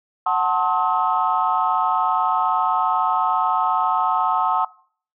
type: chord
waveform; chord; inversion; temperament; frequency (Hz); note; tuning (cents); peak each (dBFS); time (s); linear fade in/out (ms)
sine; F# diminished seventh; none; just; 740 / 888 / 1065.6 / 1278.7; F#5 / A5 / C6 / Eb6; 0 / +16 / +31 / +47; -22; 0.26-4.65; 5
effects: noise-tail reverb RT60 0.5 s tail -21 dB re dry + tanh soft clip ceiling -7 dBFS